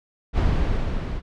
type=noise with level ramp; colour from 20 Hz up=brown; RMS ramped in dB=-18 to -28 dBFS; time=0.33-1.22 s; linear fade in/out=50 ms; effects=low-pass 4000 Hz 12 dB/octave